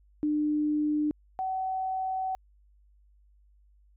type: tone pair in turn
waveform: sine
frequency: 300 / 756 Hz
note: D4 / F#5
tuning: +37 / +37 cents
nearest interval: octave + major third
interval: 1600 cents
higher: second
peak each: -24 / -28 dBFS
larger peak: first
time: 0.23-1.11 / 1.39-2.35 s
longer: second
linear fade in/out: 0 ms
effects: added 50 Hz sine -58 dBFS peak until 3.96 s